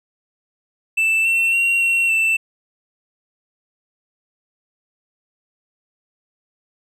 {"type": "tone with pitch steps", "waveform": "triangle", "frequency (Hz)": [2650, 2702, 2748, 2728, 2665], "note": ["E7", "E7", "F7", "F7", "E7"], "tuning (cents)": [9, 42, -29, -41, 18], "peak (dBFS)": -13, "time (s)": [0.97, 2.37], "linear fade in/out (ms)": 10, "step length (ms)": 280, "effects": []}